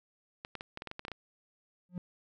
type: clicks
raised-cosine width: 0.3 ms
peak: -24 dBFS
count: 11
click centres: 0.449 / 0.553 / 0.609 / 0.774 / 0.821 / 0.873 / 0.914 / 0.994 / 1.051 / 1.082 / 1.117 s
type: tone with exponential growth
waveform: triangle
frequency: 179 Hz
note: F3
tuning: 43 cents sharp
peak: -29 dBFS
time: 1.89-1.98 s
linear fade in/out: 2 ms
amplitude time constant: 19 ms
effects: none